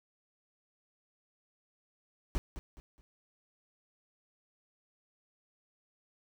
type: noise with echo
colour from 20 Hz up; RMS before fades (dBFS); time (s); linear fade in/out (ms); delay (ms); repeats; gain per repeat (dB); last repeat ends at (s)
brown; -30; 2.35-2.38; 0; 210; 3; -10; 3.01
effects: none